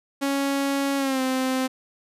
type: tone with pitch glide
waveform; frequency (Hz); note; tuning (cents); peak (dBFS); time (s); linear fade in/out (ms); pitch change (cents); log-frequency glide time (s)
sawtooth; 277.2 to 260.1; C#4 to C4; 0 to -10; -18; 0.21-1.68; 20; -110; 0.97-1.21
effects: resampled to 32000 Hz